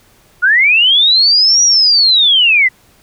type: linear two-way sweep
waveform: sine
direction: up then down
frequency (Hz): 1396.9 to 5810 to 1956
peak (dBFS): -6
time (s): 0.42-2.69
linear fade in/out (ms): 20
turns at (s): 1.63
effects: pink hiss -49 dBFS RMS until 3.02 s